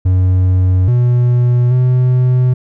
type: tone with pitch steps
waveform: triangle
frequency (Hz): 92.3 / 122.3 / 126.3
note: F#2 / B2 / B2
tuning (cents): -4 / -16 / +39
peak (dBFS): -6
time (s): 0.05-2.54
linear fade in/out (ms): 10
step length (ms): 830
effects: none